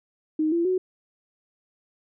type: tone with pitch steps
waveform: sine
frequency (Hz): 311.1 / 339.3 / 370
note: D#4 / F4 / F#4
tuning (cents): 0 / -50 / 0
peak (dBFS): -20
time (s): 0.39-0.78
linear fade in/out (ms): 5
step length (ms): 130
effects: none